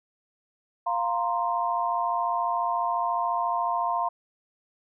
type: chord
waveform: sine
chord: F suspended fourth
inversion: none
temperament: equal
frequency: 698.5 / 932.3 / 1046.5 Hz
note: F5 / Bb5 / C6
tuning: 0 / 0 / 0 cents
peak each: -28 dBFS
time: 0.86-4.09 s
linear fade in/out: 10 ms
effects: none